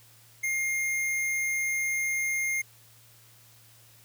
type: tone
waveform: square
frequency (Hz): 2124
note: C7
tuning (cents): +25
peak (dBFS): -27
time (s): 0.43-2.62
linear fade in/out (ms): 10
effects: added 114 Hz sine -59 dBFS peak until 4.04 s + white hiss -57 dBFS RMS until 4.04 s